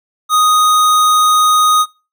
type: tone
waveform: square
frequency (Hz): 1244.5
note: D#6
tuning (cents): 0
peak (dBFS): -9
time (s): 0.29-1.86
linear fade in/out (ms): 50
effects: noise-tail reverb RT60 0.3 s tail -23 dB re dry